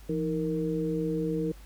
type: tone cluster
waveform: sine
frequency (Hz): 169.2 / 315.6 / 465.3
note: E3 / D#4 / A#4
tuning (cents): +45 / +25 / -3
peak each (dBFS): -31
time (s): 0.09-1.52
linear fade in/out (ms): 5
effects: added 50 Hz sine -46 dBFS peak until 1.65 s + pink hiss -56 dBFS RMS until 1.65 s